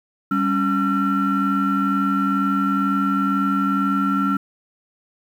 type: tone cluster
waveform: sine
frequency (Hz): 196.5 / 278.6 / 1356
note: G3 / C#4 / E6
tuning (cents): +4 / +9 / +49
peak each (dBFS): -20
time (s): 0.31-4.37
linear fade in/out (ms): 5
effects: tanh soft clip ceiling -12 dBFS + 8-bit